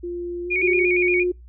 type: tone with pitch glide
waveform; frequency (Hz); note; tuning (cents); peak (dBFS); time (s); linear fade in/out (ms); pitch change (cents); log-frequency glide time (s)
sine; 349.2 to 389.7; F4 to G4; 0 to -10; -26; 0.03-0.86; 10; +190; 0.44-0.71
type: tone with vibrato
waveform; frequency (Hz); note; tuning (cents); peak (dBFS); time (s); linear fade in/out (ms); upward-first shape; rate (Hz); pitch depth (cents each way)
sine; 2333; D7; -12; -19; 0.5-1.24; 20; square; 8.6; 69
type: tone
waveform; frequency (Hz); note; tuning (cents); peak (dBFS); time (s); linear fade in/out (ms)
sine; 358.1; F4; +43; -18; 0.62-1.32; 10
effects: noise-tail reverb RT60 0.2 s tail -26 dB re dry + added 60 Hz sine -41 dBFS peak until 1.48 s